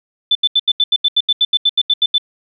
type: tone bursts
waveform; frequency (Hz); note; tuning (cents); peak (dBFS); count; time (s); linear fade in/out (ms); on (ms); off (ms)
sine; 3520; A7; 0; -9; 16; 0.31-2.182; 5; 42; 80
effects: none